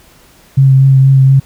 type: tone with vibrato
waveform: sine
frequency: 134.4 Hz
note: C3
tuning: 47 cents sharp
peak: -3 dBFS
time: 0.57-1.4 s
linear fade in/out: 10 ms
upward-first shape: triangle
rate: 4.2 Hz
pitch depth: 21 cents each way
effects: pink hiss -44 dBFS RMS until 1.45 s